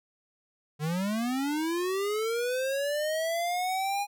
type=linear sweep; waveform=square; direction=up; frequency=145 to 821 Hz; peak=-28 dBFS; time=0.79-4.07 s; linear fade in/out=50 ms; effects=none